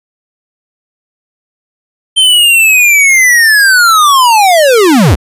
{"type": "linear sweep", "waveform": "square", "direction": "down", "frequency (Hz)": [3128, 54], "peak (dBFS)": -4, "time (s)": [2.16, 5.16], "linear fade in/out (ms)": 20, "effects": ["resampled to 32000 Hz"]}